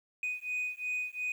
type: beating tone pair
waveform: sine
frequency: 2489 / 2491.8 Hz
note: D#7 / D#7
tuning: 0 / +2 cents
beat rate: 2.8 Hz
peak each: -34 / -34 dBFS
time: 0.23-1.32 s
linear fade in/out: 2 ms
effects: tanh soft clip ceiling -29 dBFS + 10-bit